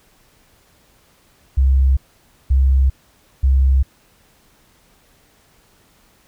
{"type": "tone bursts", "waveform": "sine", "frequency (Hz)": 66.5, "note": "C2", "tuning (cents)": 29, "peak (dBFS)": -10, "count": 3, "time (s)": [1.57, 3.83], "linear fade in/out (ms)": 10, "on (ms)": 400, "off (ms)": 530, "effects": ["pink hiss -55 dBFS RMS until 6.27 s"]}